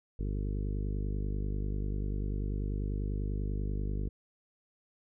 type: harmonic tone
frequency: 50.2 Hz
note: G1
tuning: 42 cents sharp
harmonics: 1 / 2 / 3 / 4 / 5 / 6 / 7 / 8 / 9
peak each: -32 / -38 / -42 / -44 / -46 / -48 / -49 / -50 / -51 dBFS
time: 0.19-4.09 s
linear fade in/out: 5 ms
effects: none